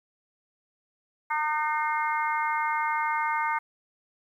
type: harmonic tone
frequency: 304.4 Hz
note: D#4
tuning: 38 cents flat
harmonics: 3 / 4 / 5 / 6 / 7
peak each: -27 / -31 / -34 / -39 / -32 dBFS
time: 1.3-3.59 s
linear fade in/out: 10 ms
effects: 10-bit